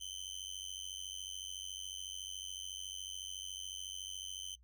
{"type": "tone with amplitude modulation", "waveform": "25% pulse", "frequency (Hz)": 3073, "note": "G7", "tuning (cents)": -35, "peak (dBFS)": -35, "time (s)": [0, 4.56], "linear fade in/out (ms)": 20, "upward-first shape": "sine", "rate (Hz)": 93.9, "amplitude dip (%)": 100, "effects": ["noise-tail reverb RT60 0.1 s tail -24 dB re dry", "added 60 Hz sine -61 dBFS peak until 4.63 s"]}